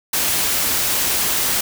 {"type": "noise", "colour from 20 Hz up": "white", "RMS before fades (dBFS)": -19, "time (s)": [0.13, 1.61], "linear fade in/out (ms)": 5, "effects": []}